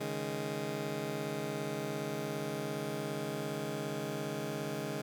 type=chord; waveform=15% pulse; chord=C# suspended second; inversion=none; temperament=just; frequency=138.59 / 155.92 / 207.9 Hz; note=C#3 / D#3 / G#3; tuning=0 / +4 / +2 cents; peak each=-34 / -34 / -34 dBFS; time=0-5.02 s; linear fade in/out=10 ms; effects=none